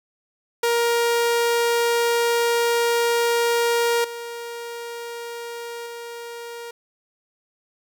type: tone with level steps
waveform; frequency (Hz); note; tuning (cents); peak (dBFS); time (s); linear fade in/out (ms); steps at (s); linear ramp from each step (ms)
sawtooth; 470.2; A#4; +15; -14 / -27 / -29; 0.63-6.71; 5; 4.04 / 5.86; 5
effects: none